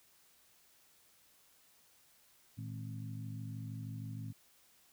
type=harmonic tone with a mistuned harmonic; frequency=53.1 Hz; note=G#1; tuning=39 cents sharp; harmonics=2 / 3 / 4 / 5; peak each=-42 / -48 / -51 / -51 dBFS; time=2.57-4.33 s; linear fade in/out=20 ms; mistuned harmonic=2; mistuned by=+110 cents; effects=white hiss -67 dBFS RMS until 4.92 s